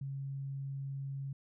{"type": "tone", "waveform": "sine", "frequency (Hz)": 137.2, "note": "C#3", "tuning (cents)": -17, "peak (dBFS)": -37, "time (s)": [0.01, 1.33], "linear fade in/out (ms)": 5, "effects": []}